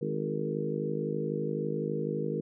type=harmonic tone with a mistuned harmonic; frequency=51.91 Hz; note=G#1; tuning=in tune; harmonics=3 / 4 / 5 / 6 / 7 / 8 / 9; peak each=-35 / -37 / -40 / -39 / -38 / -38 / -35 dBFS; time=0.01-2.41 s; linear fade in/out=10 ms; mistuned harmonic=8; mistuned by=+22 cents; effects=none